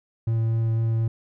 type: tone with vibrato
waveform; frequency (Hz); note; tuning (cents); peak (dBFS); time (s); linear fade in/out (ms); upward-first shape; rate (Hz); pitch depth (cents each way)
triangle; 113.3; A#2; -49; -18; 0.27-1.08; 5; triangle; 4; 9
effects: none